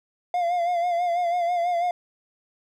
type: tone with vibrato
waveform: triangle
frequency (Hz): 698.5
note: F5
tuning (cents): 0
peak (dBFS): -19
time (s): 0.34-1.91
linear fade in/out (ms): 2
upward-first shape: sine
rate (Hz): 6.1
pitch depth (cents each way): 50
effects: none